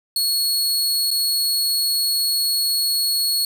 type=tone with dropouts; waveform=sawtooth; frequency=4346 Hz; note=C#8; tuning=35 cents flat; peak=-15 dBFS; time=0.16-3.45 s; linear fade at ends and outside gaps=2 ms; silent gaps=1.106-1.112 s; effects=9-bit